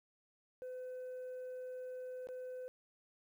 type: tone with dropouts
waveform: sine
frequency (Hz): 507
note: B4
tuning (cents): +45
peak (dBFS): -40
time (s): 0.62-2.68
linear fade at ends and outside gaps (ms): 0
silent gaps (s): 2.271-2.288
effects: tanh soft clip ceiling -42 dBFS + 12-bit